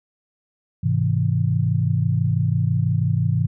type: chord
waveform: sine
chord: Ab augmented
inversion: none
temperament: just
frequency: 103.83 / 129.78 / 162.23 Hz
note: Ab2 / C3 / E3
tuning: 0 / -14 / -27 cents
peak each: -21 / -21 / -22 dBFS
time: 0.83-3.47 s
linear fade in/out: 10 ms
effects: none